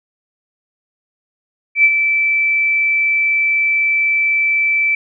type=tone with ADSR envelope; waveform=sine; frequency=2322 Hz; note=D7; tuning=20 cents flat; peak=-5 dBFS; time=1.75-4.95 s; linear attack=92 ms; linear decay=50 ms; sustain=-7 dB; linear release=3 ms; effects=none